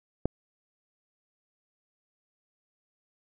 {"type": "click", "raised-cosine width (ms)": 2, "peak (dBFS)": -12, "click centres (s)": 0.256, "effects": []}